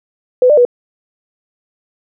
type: tone with pitch steps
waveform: sine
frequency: 502 / 595 / 487.9 Hz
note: B4 / D5 / B4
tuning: +28 / +22 / -21 cents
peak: -5 dBFS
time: 0.42-0.651 s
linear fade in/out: 2 ms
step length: 77 ms
effects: none